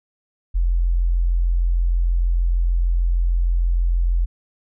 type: tone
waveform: sine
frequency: 43.24 Hz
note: F1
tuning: 16 cents flat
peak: -15 dBFS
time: 0.54-4.26 s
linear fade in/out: 20 ms
effects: none